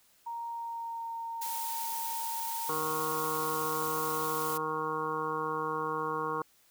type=tone with pitch glide; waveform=sine; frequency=932.3 to 919.5 Hz; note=A#5 to A#5; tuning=0 to -24 cents; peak=-35 dBFS; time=0.26-2.71 s; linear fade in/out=10 ms; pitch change=-24 cents; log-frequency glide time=0.48-1.06 s
type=noise; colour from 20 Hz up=blue; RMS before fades=-38 dBFS; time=1.41-4.58 s; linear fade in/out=10 ms
type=harmonic tone; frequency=156.2 Hz; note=D#3; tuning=7 cents sharp; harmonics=1 / 2 / 3 / 5 / 6 / 7 / 8 / 9; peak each=-45 / -42 / -36 / -45 / -39 / -34 / -43 / -42 dBFS; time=2.69-6.42 s; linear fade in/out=2 ms
effects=white hiss -65 dBFS RMS until 6.7 s